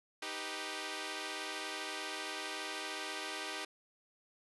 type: chord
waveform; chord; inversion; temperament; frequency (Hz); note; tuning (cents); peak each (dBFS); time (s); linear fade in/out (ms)
5% pulse; Eb augmented; none; equal; 311.1 / 392 / 493.9; Eb4 / G4 / B4; 0 / 0 / 0; -32 / -31 / -34; 0.22-3.65; 5
effects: resampled to 24000 Hz